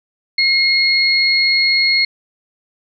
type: tone pair together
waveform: sine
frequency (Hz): 2152 / 4304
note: C7 / C8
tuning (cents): +48 / +48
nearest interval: octave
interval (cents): 1200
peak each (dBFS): -14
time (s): 0.38-2.05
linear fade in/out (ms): 5
effects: none